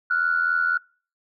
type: tone pair together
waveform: sine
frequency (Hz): 1387 / 1470.8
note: F6 / F#6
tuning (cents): -12 / -11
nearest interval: minor second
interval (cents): 101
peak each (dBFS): -23 / -20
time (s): 0.1-0.78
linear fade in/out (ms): 10
effects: noise-tail reverb RT60 0.4 s tail -25 dB re dry + tanh soft clip ceiling -11 dBFS